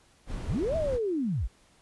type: noise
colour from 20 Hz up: brown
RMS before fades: -35 dBFS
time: 0.26-1 s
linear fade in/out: 50 ms
type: linear two-way sweep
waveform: sine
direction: up then down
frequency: 30.38 to 666 to 30.38 Hz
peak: -26 dBFS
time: 0.47-1.48 s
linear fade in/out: 20 ms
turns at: 0.76 s
effects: pink hiss -62 dBFS RMS until 1.81 s + resampled to 24000 Hz